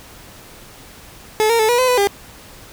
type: tone with pitch steps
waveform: 30% pulse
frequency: 431.7 / 462.4 / 436.3 / 483.2 / 510 / 497.4 / 402 Hz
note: A4 / A#4 / A4 / B4 / C5 / B4 / G4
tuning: -33 / -14 / -15 / -38 / -44 / +12 / +44 cents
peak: -10 dBFS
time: 1.4-2.072 s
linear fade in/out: 0 ms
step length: 96 ms
effects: pink hiss -41 dBFS RMS until 2.72 s